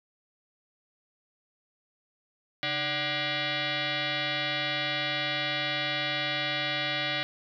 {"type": "tone with frequency modulation", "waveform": "sine", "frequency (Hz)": 750, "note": "F#5", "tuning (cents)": 23, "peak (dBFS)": -27, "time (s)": [2.63, 7.23], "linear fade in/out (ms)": 0, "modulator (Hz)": 444, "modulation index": 7.7, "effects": []}